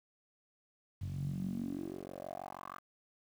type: tone with band-pass filter sweep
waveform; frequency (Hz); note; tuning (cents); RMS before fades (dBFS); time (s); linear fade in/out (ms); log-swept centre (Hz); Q
10% pulse; 46.25; F#1; 0; -41; 1.01-2.79; 10; 100 to 1300; 5.5
effects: 10-bit